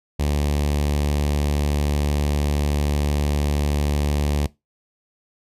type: tone with notch filter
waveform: sawtooth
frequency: 73 Hz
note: D2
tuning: 10 cents flat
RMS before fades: -21 dBFS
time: 0.19-4.47 s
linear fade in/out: 10 ms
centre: 1400 Hz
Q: 1.4
effects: noise-tail reverb RT60 0.2 s tail -20 dB re dry + resampled to 32000 Hz